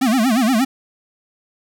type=tone with vibrato; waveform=square; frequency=240 Hz; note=B3; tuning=49 cents flat; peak=-14 dBFS; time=0.01-0.65 s; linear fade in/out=10 ms; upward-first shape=sine; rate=8.5 Hz; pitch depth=210 cents each way; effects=none